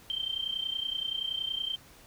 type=tone with amplitude modulation; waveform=sine; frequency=3136 Hz; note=G7; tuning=in tune; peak=-27 dBFS; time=0.1-1.76 s; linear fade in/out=0 ms; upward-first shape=sine; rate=30.6 Hz; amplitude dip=80%; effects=pink hiss -55 dBFS RMS until 2.06 s